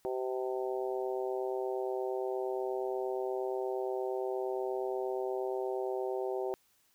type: harmonic tone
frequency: 128.5 Hz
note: C3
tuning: 31 cents flat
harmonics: 3 / 4 / 5 / 6 / 7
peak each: -34 / -39 / -41 / -42 / -46 dBFS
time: 0.05-6.54 s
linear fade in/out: 0 ms
effects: white hiss -70 dBFS RMS until 6.94 s